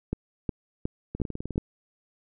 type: two click trains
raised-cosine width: 3 ms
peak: -20 / -14 dBFS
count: 9 / 5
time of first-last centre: 1.15-1.558 / 0.13-1.579 s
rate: 19.6 / 2.76 Hz
effects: none